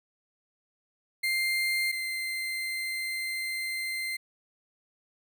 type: tone pair in turn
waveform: 35% pulse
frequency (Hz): 2100 / 2082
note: C7 / C7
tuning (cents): +6 / -9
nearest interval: unison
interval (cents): 15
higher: first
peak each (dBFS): -24 / -29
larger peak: first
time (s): 1.23-1.92 / 1.92-4.17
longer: second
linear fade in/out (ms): 10
effects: none